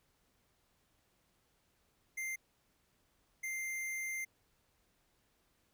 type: tone bursts at uneven times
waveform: square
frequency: 2094 Hz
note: C7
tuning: 1 cent sharp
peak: -38 dBFS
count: 2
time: 2.17-2.36 / 3.43-4.25 s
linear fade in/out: 10 ms
effects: pink hiss -75 dBFS RMS until 5.73 s